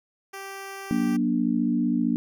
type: tone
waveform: 10% pulse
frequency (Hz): 390.8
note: G4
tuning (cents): -5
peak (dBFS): -27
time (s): 0.33-1.17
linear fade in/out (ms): 10
type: chord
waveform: sine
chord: Gb augmented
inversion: none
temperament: equal with one note detuned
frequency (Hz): 185 / 238.5 / 293.7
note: Gb3 / Bb3 / D4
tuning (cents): 0 / +40 / 0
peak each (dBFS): -28 / -23 / -26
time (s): 0.91-2.16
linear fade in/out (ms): 0
effects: none